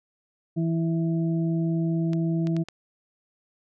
harmonic tone, 164.81 Hz, E3, in tune, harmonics 1 / 2 / 4, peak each -23 / -28 / -39 dBFS, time 0.56-2.64 s, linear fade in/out 20 ms
clicks, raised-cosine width 0.2 ms, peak -22 dBFS, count 4, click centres 2.133 / 2.471 / 2.566 / 2.686 s
effects none

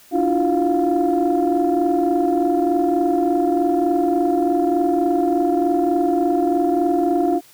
sine tone cluster, 291.7 / 332.7 / 356.1 / 703 Hz, D4 / E4 / F4 / F5, -12 / +16 / +34 / +11 cents, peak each -20 dBFS, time 0.11-7.41 s, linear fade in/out 50 ms, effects tanh soft clip ceiling -8 dBFS + white hiss -49 dBFS RMS until 7.53 s

